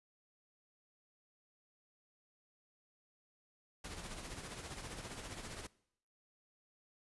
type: noise with tremolo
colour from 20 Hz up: pink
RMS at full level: -45 dBFS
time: 3.84-5.67 s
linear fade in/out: 5 ms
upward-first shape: sine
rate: 15 Hz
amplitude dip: 50%
effects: noise-tail reverb RT60 0.7 s tail -22 dB re dry + resampled to 24000 Hz